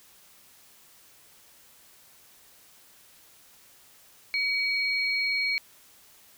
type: tone pair together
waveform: sine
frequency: 2259 / 4268 Hz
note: C#7 / C8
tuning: +32 / +34 cents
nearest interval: major seventh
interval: 1102 cents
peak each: -25 / -31 dBFS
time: 4.34-5.58 s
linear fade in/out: 0 ms
effects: white hiss -56 dBFS RMS until 6.37 s